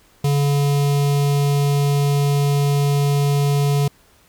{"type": "tone with notch filter", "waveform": "square", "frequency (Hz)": 142.5, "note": "C#3", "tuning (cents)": 48, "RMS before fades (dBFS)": -17, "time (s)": [0.24, 3.88], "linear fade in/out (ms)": 5, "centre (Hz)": 1600, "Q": 1.2, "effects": ["pink hiss -54 dBFS RMS until 4.28 s"]}